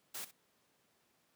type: noise with echo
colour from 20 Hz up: white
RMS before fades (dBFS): -43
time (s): 0.14-0.25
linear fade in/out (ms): 10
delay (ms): 64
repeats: 1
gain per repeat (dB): -15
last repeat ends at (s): 0.314
effects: pink hiss -74 dBFS RMS until 1.35 s + high-pass 150 Hz 12 dB/octave